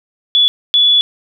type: tone bursts at uneven times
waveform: sine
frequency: 3426 Hz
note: A7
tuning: 47 cents flat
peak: -7 dBFS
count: 2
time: 0.35-0.48 / 0.74-1.01 s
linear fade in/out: 0 ms
effects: none